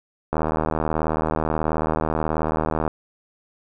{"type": "click train", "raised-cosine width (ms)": 1, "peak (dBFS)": -8, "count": 201, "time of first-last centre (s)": [0.33, 2.878], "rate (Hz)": 78.5, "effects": []}